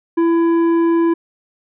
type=tone with tanh clipping; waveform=sine; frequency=334.3 Hz; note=E4; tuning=24 cents sharp; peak=-13 dBFS; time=0.17-1.14 s; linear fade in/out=10 ms; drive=9 dB; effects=none